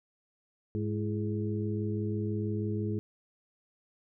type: harmonic tone with a mistuned harmonic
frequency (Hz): 104.8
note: G#2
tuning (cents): +16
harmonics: 1 / 2 / 3 / 4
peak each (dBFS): -32 / -35 / -37 / -38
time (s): 0.75-2.99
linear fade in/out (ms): 0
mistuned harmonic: 3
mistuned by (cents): +100
effects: none